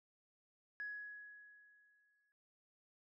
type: tone with exponential decay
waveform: sine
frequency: 1677 Hz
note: G#6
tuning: 16 cents sharp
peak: -40 dBFS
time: 0.8-2.32 s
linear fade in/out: 0 ms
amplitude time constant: 330 ms
effects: tanh soft clip ceiling -36 dBFS